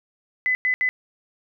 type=tone bursts at uneven times; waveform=sine; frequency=2012 Hz; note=B6; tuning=32 cents sharp; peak=-18 dBFS; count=3; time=0.46-0.55 / 0.65-0.74 / 0.81-0.89 s; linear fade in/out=0 ms; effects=none